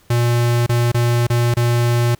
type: tone with dropouts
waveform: square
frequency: 119.4 Hz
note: A#2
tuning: 42 cents sharp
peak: -14 dBFS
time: 0.1-2.15 s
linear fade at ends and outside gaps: 5 ms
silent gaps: 0.664-0.693 / 0.918-0.944 / 1.269-1.3 / 1.541-1.568 s
effects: pink hiss -53 dBFS RMS until 2.19 s

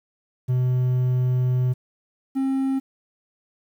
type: tone pair in turn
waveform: triangle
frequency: 126.4 / 267.8 Hz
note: B2 / C4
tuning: +41 / +40 cents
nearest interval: octave + minor second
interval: 1299 cents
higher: second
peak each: -16 / -18 dBFS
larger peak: first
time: 0.48-1.74 / 2.35-2.8 s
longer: first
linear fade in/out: 20 ms
effects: 9-bit

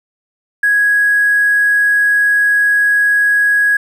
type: tone with hard clipping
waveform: triangle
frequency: 1661.2 Hz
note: G#6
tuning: in tune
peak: -9 dBFS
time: 0.63-3.77 s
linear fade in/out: 5 ms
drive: 3 dB
effects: none

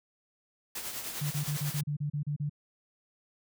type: noise with tremolo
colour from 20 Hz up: white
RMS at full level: -36 dBFS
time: 0.75-1.81 s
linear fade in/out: 5 ms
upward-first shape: triangle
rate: 9.9 Hz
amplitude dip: 55%
type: tone bursts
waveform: sine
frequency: 146.83 Hz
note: D3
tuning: in tune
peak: -29 dBFS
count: 10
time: 1.21-2.496 s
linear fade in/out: 10 ms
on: 98 ms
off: 34 ms
effects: none

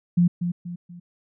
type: tone with echo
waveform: sine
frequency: 174.61 Hz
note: F3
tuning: in tune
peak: -14 dBFS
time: 0.17-0.28 s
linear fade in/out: 10 ms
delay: 240 ms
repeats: 3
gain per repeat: -8 dB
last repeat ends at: 1 s
effects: none

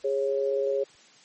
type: tone pair together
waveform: sine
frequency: 411.3 / 549 Hz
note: G#4 / C#5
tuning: -17 / -17 cents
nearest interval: perfect fourth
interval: 500 cents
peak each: -26 dBFS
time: 0.04-0.84 s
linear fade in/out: 10 ms
effects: white hiss -55 dBFS RMS until 1.24 s + MP3 32 kbps

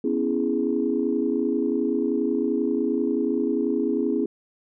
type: chord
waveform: sine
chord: C# minor seventh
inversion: third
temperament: equal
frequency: 246.9 / 277.2 / 329.6 / 415.3 Hz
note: B3 / C#4 / E4 / G#4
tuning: 0 / 0 / 0 / 0 cents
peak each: -26 dBFS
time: 0.04-4.26 s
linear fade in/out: 5 ms
effects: tanh soft clip ceiling -10 dBFS

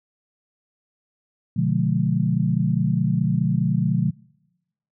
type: chord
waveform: sine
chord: B diminished seventh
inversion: none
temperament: just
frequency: 123.47 / 148.16 / 177.8 / 213.4 Hz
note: B2 / D3 / F3 / Ab3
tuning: 0 / +16 / +31 / +47 cents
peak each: -24 / -23 / -22 / -26 dBFS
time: 1.56-4.11 s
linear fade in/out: 10 ms
effects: noise-tail reverb RT60 1.0 s tail -26 dB re dry

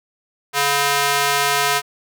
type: tone with high-pass filter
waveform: square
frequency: 141.8 Hz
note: C#3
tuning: 40 cents sharp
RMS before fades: -18 dBFS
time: 0.53-1.82 s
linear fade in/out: 50 ms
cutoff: 900 Hz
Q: 0.75
effects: none

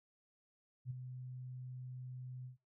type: tone with ADSR envelope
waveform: sine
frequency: 126.9 Hz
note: B2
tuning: 47 cents sharp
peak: -37 dBFS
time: 0.85-2.57 s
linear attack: 54 ms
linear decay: 14 ms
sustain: -8 dB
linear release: 120 ms
effects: noise-tail reverb RT60 0.2 s tail -17 dB re dry

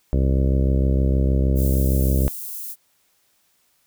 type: harmonic tone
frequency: 66.5 Hz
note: C2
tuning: 29 cents sharp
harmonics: 1 / 2 / 3 / 4 / 5 / 6 / 7 / 8 / 9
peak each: -17 / -23 / -27 / -29 / -31 / -33 / -34 / -35 / -36 dBFS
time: 0.13-2.28 s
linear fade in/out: 0 ms
type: high-pass noise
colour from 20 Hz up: white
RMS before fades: -32 dBFS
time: 1.55-2.76 s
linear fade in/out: 50 ms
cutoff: 12000 Hz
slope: 12 dB/octave
effects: white hiss -64 dBFS RMS until 3.86 s

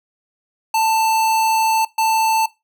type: tone bursts at uneven times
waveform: square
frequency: 887 Hz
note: A5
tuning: 14 cents sharp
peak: -15 dBFS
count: 2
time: 0.74-1.85 / 1.98-2.46 s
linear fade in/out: 5 ms
effects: noise-tail reverb RT60 0.2 s tail -18 dB re dry

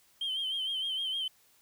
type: tone with vibrato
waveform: triangle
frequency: 3136 Hz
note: G7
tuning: in tune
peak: -28 dBFS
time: 0.21-1.28 s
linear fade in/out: 5 ms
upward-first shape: sine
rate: 6.5 Hz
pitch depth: 60 cents each way
effects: tanh soft clip ceiling -27 dBFS + white hiss -65 dBFS RMS until 1.61 s

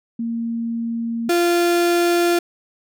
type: tone pair in turn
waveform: sine / 35% pulse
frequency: 231.1 / 346.3 Hz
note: A#3 / F4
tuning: -15 / -15 cents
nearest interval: perfect fifth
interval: 700 cents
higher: second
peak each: -21 / -13 dBFS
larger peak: second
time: 0.19-1.29 / 1.29-2.39 s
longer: neither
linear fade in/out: 5 ms
effects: none

